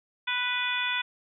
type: harmonic tone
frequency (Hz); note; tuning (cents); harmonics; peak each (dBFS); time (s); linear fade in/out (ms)
493.9; B4; 0; 2 / 3 / 4 / 5 / 6 / 7; -35 / -32 / -34 / -31 / -40 / -32; 0.27-1.02; 10
effects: none